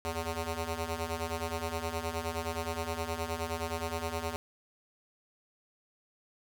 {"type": "ring-modulated tone", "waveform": "10% pulse", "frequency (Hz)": 164.81, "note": "E3", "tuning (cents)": 0, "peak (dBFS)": -22, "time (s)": [0.05, 4.36], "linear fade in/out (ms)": 0, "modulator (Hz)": 252, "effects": []}